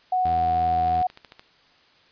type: tone with pitch glide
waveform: sine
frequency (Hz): 738 to 733.3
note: F#5 to F#5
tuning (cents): -5 to -16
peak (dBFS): -19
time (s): 0.12-1.07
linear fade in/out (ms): 5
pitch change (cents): -11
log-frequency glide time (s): 0.25-0.47
type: tone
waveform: sawtooth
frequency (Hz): 83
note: E2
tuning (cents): +12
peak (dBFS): -27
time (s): 0.25-1.02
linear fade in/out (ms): 5
type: click train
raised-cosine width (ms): 0.2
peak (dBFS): -25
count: 8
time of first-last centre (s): 0.88-1.395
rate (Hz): 13.6
effects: white hiss -57 dBFS RMS until 2.11 s + resampled to 11025 Hz